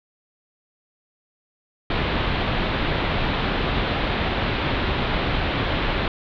pink low-pass noise, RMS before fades -23 dBFS, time 1.9-6.08 s, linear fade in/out 2 ms, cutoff 3900 Hz, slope 48 dB/octave, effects none

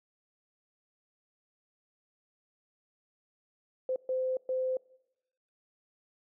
sine tone bursts at uneven times, 516 Hz, C5, 24 cents flat, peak -28 dBFS, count 3, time 3.89-3.96 / 4.09-4.37 / 4.49-4.77 s, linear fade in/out 2 ms, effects noise-tail reverb RT60 0.9 s tail -23 dB re dry

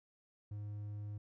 triangle tone, 103.83 Hz, G#2, in tune, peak -39 dBFS, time 0.51-1.18 s, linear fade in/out 5 ms, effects none

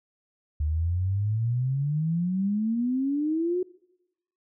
sine exponential sweep, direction up, 73.42 to 370 Hz, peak -23 dBFS, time 0.6-3.63 s, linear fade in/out 5 ms, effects noise-tail reverb RT60 0.9 s tail -23 dB re dry

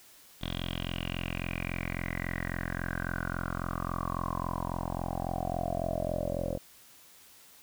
10% pulse tone with low-pass filter sweep, 43.65 Hz, F1, in tune, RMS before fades -34 dBFS, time 0.41-6.58 s, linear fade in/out 10 ms, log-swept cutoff 3500 to 530 Hz, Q 8.2, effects white hiss -56 dBFS RMS until 7.62 s

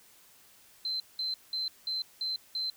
sine tone bursts, 4089 Hz, C8, 41 cents flat, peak -30 dBFS, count 6, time 0.85-2.7 s, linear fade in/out 2 ms, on 150 ms, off 190 ms, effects white hiss -59 dBFS RMS until 2.76 s

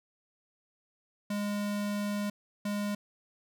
square tone bursts at uneven times, 205.4 Hz, G#3, 19 cents flat, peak -31 dBFS, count 2, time 1.3-2.3 / 2.65-2.95 s, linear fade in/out 5 ms, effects none

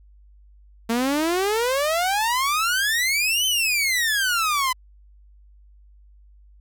sawtooth exponential two-way sweep, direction up then down, 224 to 3098 to 999 Hz, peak -16 dBFS, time 0.89-4.73 s, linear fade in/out 10 ms, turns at 3.46 s, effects added 50 Hz sine -48 dBFS peak until 6.6 s

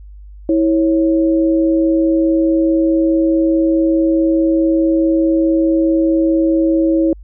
sine tone pair together, 326.4 / 548.9 Hz, E4 / C#5, -17 / -17 cents, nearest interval major sixth, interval 900 cents, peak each -11 / -18 dBFS, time 0.49-7.13 s, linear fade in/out 2 ms, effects added 50 Hz sine -33 dBFS peak until 7.23 s

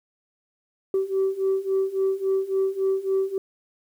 sine beating tone pair, 383.1 / 386.7 Hz, G4 / G4, -40 / -24 cents, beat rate 3.6 Hz, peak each -24 / -22 dBFS, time 0.94-3.38 s, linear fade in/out 2 ms, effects tanh soft clip ceiling -16 dBFS + 9-bit

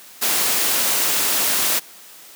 white noise, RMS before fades -19 dBFS, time 0.21-1.8 s, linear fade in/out 20 ms, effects white hiss -43 dBFS RMS until 2.35 s + high-pass 200 Hz 12 dB/octave

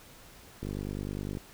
click train, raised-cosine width 3 ms, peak -23 dBFS, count 38, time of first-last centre 0.63-1.371 s, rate 49.9 Hz, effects pink hiss -53 dBFS RMS until 1.53 s

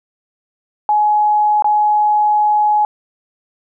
sine tone with dropouts, 842 Hz, G#5, 24 cents sharp, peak -10 dBFS, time 0.89-2.85 s, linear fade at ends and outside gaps 1 ms, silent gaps 1.623-1.644 s, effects none

